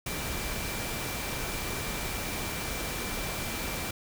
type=tone in noise; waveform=sine; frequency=2349 Hz; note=D7; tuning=in tune; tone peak=-42 dBFS; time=0.06-3.91 s; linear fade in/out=5 ms; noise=pink; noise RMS=-34 dBFS; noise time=0.06-3.91 s; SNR=-11 dB; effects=none